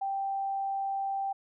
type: tone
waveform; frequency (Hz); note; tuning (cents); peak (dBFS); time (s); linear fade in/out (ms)
sine; 784; G5; 0; -29; 0.01-1.33; 10
effects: none